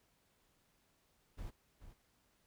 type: noise with echo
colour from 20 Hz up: brown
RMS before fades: -45 dBFS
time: 1.37-1.51 s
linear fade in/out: 20 ms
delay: 430 ms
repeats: 1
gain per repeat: -10 dB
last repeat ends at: 1.94 s
effects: pink hiss -75 dBFS RMS until 2.46 s